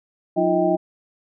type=tone cluster; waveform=sine; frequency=181 / 312.1 / 345.8 / 634 / 788 Hz; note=F#3 / D#4 / F4 / D#5 / G5; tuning=-38 / +5 / -17 / +32 / +9 cents; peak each=-26 / -24 / -21 / -20 / -25 dBFS; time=0.36-0.77 s; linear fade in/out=20 ms; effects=none